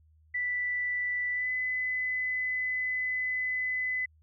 sine tone with pitch glide, 1975.5 to 2012 Hz, B6 to B6, 0 to +32 cents, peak -28 dBFS, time 0.34-4.06 s, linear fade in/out 10 ms, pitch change +32 cents, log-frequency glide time 1.32-1.5 s, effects added 78 Hz sine -59 dBFS peak until 4.22 s

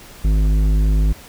sine tone with tanh clipping, 51.91 Hz, G#1, in tune, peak -14 dBFS, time 0.24-1.13 s, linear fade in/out 10 ms, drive 12 dB, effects pink hiss -41 dBFS RMS until 1.28 s

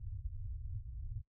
pink low-pass noise, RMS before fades -43 dBFS, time 0-1.22 s, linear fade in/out 10 ms, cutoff 120 Hz, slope 96 dB/octave, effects noise-tail reverb RT60 0.1 s tail -17 dB re dry

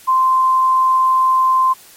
sine tone, 1041 Hz, C6, 9 cents flat, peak -10 dBFS, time 0.07-1.74 s, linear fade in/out 20 ms, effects white hiss -43 dBFS RMS until 1.96 s + MP3 64 kbps

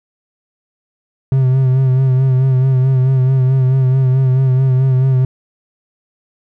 triangle tone with vibrato, 130.81 Hz, C3, in tune, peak -7 dBFS, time 1.32-5.25 s, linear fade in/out 2 ms, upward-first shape sine, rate 4.6 Hz, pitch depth 41 cents each way, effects none

